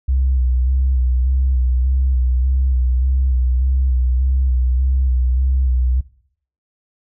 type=tone with vibrato; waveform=sine; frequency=64 Hz; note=C2; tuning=38 cents flat; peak=-12 dBFS; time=0.08-6.01 s; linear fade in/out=10 ms; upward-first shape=square; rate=1.7 Hz; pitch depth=38 cents each way; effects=noise-tail reverb RT60 0.6 s tail -19 dB re dry + tanh soft clip ceiling -9 dBFS